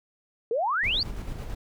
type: exponential sweep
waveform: sine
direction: up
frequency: 430.4 to 4820 Hz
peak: -23 dBFS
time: 0.51-1.03 s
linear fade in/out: 2 ms
type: noise with tremolo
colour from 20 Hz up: brown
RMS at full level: -33 dBFS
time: 0.83-1.55 s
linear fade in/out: 10 ms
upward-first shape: square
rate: 9 Hz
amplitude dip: 35%
effects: none